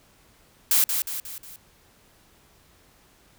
blue noise with echo, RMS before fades -19 dBFS, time 0.71-0.84 s, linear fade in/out 2 ms, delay 180 ms, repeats 4, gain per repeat -6 dB, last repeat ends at 1.56 s, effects pink hiss -58 dBFS RMS until 3.38 s

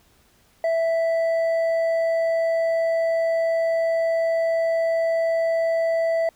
sine tone with hard clipping, 659.3 Hz, E5, in tune, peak -20 dBFS, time 0.64-6.29 s, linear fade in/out 2 ms, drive 4 dB, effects pink hiss -59 dBFS RMS until 6.35 s

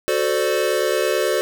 square chord, D dominant seventh, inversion first, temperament equal with one note detuned, 370 / 440 / 518.4 / 587.3 Hz, F#4 / A4 / C5 / D5, 0 / 0 / -16 / 0 cents, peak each -24 dBFS, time 0.08-1.41 s, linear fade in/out 0 ms, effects none

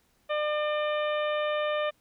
harmonic tone, 600 Hz, D5, 37 cents sharp, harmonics 1 / 2 / 3 / 4 / 5 / 6, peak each -27 / -33 / -37 / -39 / -41 / -43 dBFS, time 0.29-1.91 s, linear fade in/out 20 ms, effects pink hiss -68 dBFS RMS until 2 s

